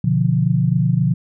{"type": "chord", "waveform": "sine", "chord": "B diminished", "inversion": "none", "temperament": "equal", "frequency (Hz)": [123.47, 146.83, 174.61], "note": ["B2", "D3", "F3"], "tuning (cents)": [0, 0, 0], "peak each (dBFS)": -18, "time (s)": [0.04, 1.14], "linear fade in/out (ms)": 5, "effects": []}